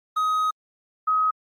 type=tone pair in turn; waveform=triangle / sine; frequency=1260 / 1266.2 Hz; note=D#6 / D#6; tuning=+21 / +30 cents; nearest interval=unison; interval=9 cents; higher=second; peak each=-18 dBFS; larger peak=neither; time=0.16-0.51 / 1.07-1.31 s; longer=first; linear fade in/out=10 ms; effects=Opus 32 kbps